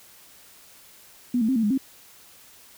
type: tone with pitch steps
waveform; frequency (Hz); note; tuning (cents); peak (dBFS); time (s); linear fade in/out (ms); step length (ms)
sine; 245.4 / 220.3 / 264.1 / 225.3 / 207.6 / 266.4; B3 / A3 / C4 / A3 / G#3 / C4; -11 / +2 / +16 / +41 / 0 / +31; -19; 1.34-1.778; 5; 73
effects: white hiss -51 dBFS RMS until 2.77 s